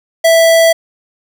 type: tone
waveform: square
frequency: 659 Hz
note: E5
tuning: 1 cent flat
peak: -6 dBFS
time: 0.24-0.73 s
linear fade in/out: 10 ms
effects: none